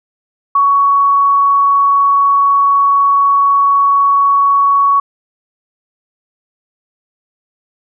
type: tone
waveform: sine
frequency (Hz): 1119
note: C#6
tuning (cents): +16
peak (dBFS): -7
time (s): 0.55-5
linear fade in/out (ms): 5
effects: none